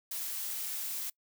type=noise; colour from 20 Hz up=blue; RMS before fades=-37 dBFS; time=0.11-1.1 s; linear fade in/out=5 ms; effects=noise-tail reverb RT60 0.1 s tail -25 dB re dry